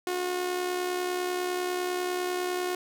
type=tone with amplitude modulation; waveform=sawtooth; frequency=361.4 Hz; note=F#4; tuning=41 cents flat; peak=-22 dBFS; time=0.07-2.75 s; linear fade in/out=2 ms; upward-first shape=sine; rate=70 Hz; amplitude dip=45%; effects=none